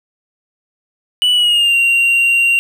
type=tone with pitch glide; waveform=triangle; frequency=2960 to 2762 Hz; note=F#7 to F7; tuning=0 to -20 cents; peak=-8 dBFS; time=1.22-2.59 s; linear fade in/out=0 ms; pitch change=-120 cents; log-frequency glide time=1.33-1.76 s; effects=none